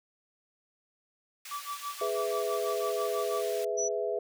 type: high-pass noise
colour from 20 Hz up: pink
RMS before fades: -44 dBFS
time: 1.45-3.65 s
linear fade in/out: 5 ms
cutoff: 2000 Hz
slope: 12 dB/octave
type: tone with tremolo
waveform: triangle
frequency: 1157 Hz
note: D6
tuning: 26 cents flat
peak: -31 dBFS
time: 1.51-3.42 s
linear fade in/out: 5 ms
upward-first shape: sine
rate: 6.1 Hz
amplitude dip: 100%
type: chord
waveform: sine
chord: E major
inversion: first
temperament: equal with one note detuned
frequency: 415.3 / 496.7 / 659.3 Hz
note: G#4 / B4 / E5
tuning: 0 / +10 / 0 cents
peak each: -32 / -34 / -33 dBFS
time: 2.01-4.19 s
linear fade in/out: 5 ms
type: tone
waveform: sine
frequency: 5920 Hz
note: F#8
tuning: in tune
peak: -30 dBFS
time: 3.77-3.89 s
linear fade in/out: 20 ms
effects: none